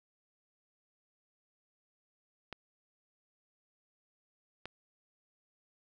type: clicks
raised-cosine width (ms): 0.3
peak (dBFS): -25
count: 2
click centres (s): 2.527 / 4.656
effects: none